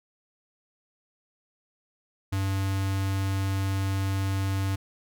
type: tone with notch filter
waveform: square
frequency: 97 Hz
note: G2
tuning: 18 cents flat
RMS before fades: -27 dBFS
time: 2.32-4.76 s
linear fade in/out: 10 ms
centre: 540 Hz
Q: 1.8
effects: none